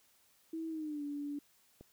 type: tone with pitch glide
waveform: sine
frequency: 324.1 to 288.7 Hz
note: E4 to D4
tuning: -29 to -30 cents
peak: -37 dBFS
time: 0.53-1.39 s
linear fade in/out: 5 ms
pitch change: -201 cents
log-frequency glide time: 0.69-1.03 s
type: click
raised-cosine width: 2 ms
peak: -38 dBFS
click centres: 1.81 s
effects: white hiss -69 dBFS RMS until 1.92 s